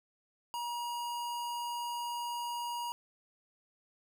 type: tone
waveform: square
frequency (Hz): 954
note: A#5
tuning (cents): +40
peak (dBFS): -36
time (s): 0.54-2.92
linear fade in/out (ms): 0
effects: none